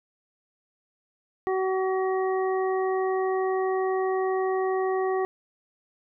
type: harmonic tone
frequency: 377.7 Hz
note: F#4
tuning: 36 cents sharp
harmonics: 1 / 2 / 3 / 5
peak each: -24 / -30 / -34 / -38 dBFS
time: 1.47-5.25 s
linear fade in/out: 0 ms
effects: none